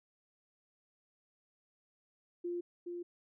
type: tone with echo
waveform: sine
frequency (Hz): 349.2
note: F4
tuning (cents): 0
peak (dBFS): -35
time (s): 2.44-2.61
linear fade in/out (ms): 10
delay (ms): 420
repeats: 1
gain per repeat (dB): -4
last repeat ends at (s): 3.03
effects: none